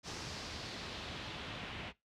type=noise with low-pass filter sweep; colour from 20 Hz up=pink; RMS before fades=-44 dBFS; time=0.03-1.93 s; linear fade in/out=50 ms; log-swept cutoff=5700 to 2800 Hz; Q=2; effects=noise-tail reverb RT60 0.2 s tail -20 dB re dry + high-pass 60 Hz 12 dB/octave